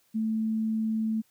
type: tone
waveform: sine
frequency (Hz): 220.4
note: A3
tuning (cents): +3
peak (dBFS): -25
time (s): 0.14-1.22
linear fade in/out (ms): 20
effects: white hiss -67 dBFS RMS until 1.3 s